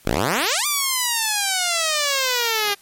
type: exponential two-way sweep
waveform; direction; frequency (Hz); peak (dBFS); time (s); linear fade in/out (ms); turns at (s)
5% pulse; up then down; 41.2 to 1200 to 399.3; -7; 0.05-2.75; 20; 0.66
effects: white hiss -52 dBFS RMS until 2.81 s + MP3 64 kbps

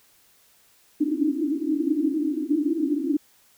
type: band-pass noise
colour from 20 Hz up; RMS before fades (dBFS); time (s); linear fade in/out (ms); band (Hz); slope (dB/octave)
white; -24; 1-3.17; 5; 280 to 320; 96
effects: white hiss -59 dBFS RMS until 3.57 s

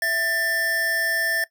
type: tone pair together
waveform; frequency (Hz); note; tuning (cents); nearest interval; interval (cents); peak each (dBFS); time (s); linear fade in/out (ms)
square; 662.3 / 1780; E5 / A6; +8 / +20; octave + perfect fourth; 1712; -31 / -22; 0.02-1.44; 2
effects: noise-tail reverb RT60 0.1 s tail -19 dB re dry

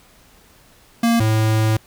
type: tone pair in turn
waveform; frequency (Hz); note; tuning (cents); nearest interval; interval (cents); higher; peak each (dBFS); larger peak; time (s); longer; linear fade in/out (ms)
square; 232.3 / 109.63; A#3 / A2; -6 / -6; octave + minor second; 1300; first; -14 / -15; first; 1.03-1.2 / 1.2-1.77; second; 5
effects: pink hiss -51 dBFS RMS until 1.86 s

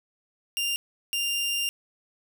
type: tone bursts at uneven times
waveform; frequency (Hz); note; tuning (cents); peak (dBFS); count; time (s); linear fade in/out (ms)
sawtooth; 2794; F7; 0; -22; 2; 0.57-0.76 / 1.13-1.69; 0
effects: none

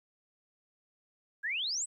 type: exponential sweep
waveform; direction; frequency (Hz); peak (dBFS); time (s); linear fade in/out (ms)
sine; up; 1580 to 8390; -31; 1.43-1.86; 20
effects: 12-bit

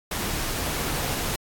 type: noise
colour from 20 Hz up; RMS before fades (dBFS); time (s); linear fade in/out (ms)
pink; -28; 0.11-1.36; 5
effects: AAC 64 kbps

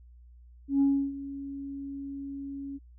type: tone with ADSR envelope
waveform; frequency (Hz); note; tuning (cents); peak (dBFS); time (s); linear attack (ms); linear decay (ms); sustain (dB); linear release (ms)
sine; 277.2; C#4; 0; -18; 0.68-2.79; 130; 310; -17; 30
effects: tanh soft clip ceiling -17 dBFS + added 60 Hz sine -50 dBFS peak until 2.98 s

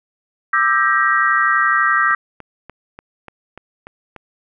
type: chord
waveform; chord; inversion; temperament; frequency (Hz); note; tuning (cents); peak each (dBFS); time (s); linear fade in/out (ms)
sine; E half-diminished seventh; third; just; 1186.7 / 1318.5 / 1582.2 / 1898.7; D6 / E6 / G6 / Bb6; +18 / 0 / +16 / +31; -18; 0.53-2.15; 5
type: click train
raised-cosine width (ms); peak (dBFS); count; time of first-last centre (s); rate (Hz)
0.5; -20; 8; 2.11-4.163; 3.41
effects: none

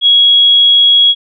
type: tone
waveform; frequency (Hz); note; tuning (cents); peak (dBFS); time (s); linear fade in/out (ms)
sine; 3322; G#7; 0; -4; 0.01-1.15; 50
effects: none

